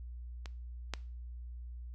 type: clicks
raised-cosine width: 0.2 ms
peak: -27 / -18 dBFS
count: 2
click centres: 0.458 / 0.937 s
effects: noise-tail reverb RT60 0.4 s tail -20 dB re dry + added 60 Hz sine -42 dBFS peak until 1.94 s